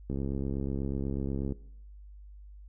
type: click train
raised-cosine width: 3 ms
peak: -21 dBFS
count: 98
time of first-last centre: 0.1-1.522 s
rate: 68.2 Hz
effects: noise-tail reverb RT60 0.7 s tail -20 dB re dry + added 50 Hz sine -46 dBFS peak until 2.68 s